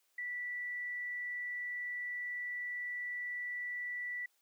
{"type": "tone", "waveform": "sine", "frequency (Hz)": 1962, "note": "B6", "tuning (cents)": -12, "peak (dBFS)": -37, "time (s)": [0.18, 4.26], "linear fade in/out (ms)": 5, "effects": ["white hiss -75 dBFS RMS until 4.41 s", "high-pass 400 Hz 12 dB/octave"]}